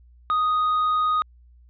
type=tone; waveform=triangle; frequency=1244.5 Hz; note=D#6; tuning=in tune; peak=-17 dBFS; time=0.3-1.22 s; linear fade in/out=0 ms; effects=added 60 Hz sine -49 dBFS peak until 1.69 s + resampled to 11025 Hz